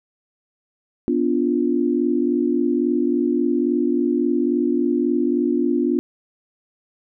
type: chord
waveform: sine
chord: B diminished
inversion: none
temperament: equal with one note detuned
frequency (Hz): 246.9 / 290.5 / 349.2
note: B3 / D4 / F4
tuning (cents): 0 / -19 / 0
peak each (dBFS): -21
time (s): 1.08-5.99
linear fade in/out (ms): 0
effects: none